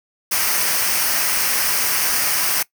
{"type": "noise with comb filter", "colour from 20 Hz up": "white", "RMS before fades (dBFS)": -19, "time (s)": [0.31, 2.63], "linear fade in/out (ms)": 10, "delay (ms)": 0.27, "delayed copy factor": -0.55, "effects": ["noise-tail reverb RT60 0.1 s tail -20 dB re dry"]}